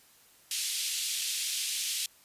pink band-pass noise, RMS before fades -33 dBFS, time 0.51-2.06 s, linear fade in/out 2 ms, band 2900 to 12000 Hz, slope 24 dB/octave, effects white hiss -60 dBFS RMS until 2.24 s + resampled to 32000 Hz

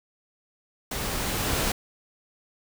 pink noise with level ramp, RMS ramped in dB -31 to -25 dBFS, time 0.91-1.72 s, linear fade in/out 5 ms, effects none

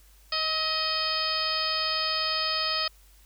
harmonic tone with a mistuned harmonic, 628 Hz, D#5, 16 cents sharp, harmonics 1 / 2 / 3 / 4 / 5 / 6 / 7 / 8, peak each -37 / -32 / -37 / -36 / -34 / -39 / -31 / -30 dBFS, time 0.32-2.88 s, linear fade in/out 5 ms, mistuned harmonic 2, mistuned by +24 cents, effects added 50 Hz sine -54 dBFS peak until 3.25 s + white hiss -60 dBFS RMS until 3.25 s

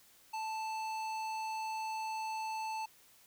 triangle tone with hard clipping, 880 Hz, A5, in tune, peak -38 dBFS, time 0.33-2.86 s, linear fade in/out 10 ms, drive 18 dB, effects white hiss -63 dBFS RMS until 3.26 s

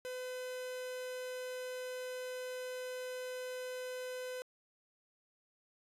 45% pulse tone, 506 Hz, B4, 42 cents sharp, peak -40 dBFS, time 0.05-4.42 s, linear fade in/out 0 ms, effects resampled to 32000 Hz

